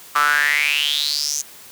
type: tone with high-pass filter sweep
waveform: sawtooth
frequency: 146.7 Hz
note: D3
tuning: 2 cents flat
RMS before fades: -19 dBFS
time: 0.15-1.42 s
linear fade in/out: 10 ms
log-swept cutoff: 1200 to 6600 Hz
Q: 8.2
effects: white hiss -42 dBFS RMS until 1.71 s + high-pass 80 Hz 12 dB/octave